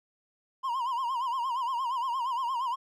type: tone with vibrato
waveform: triangle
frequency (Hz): 1000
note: B5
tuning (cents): +21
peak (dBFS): -26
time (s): 0.63-2.76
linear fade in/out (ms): 20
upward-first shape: sine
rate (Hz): 8.6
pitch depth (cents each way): 130
effects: none